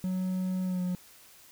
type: tone with pitch glide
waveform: triangle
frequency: 185.3 to 180.55 Hz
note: F#3 to F#3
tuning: +3 to -42 cents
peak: -26 dBFS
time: 0.04-0.95 s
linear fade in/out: 0 ms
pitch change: -45 cents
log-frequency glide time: 0.65-0.82 s
effects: white hiss -55 dBFS RMS until 1.51 s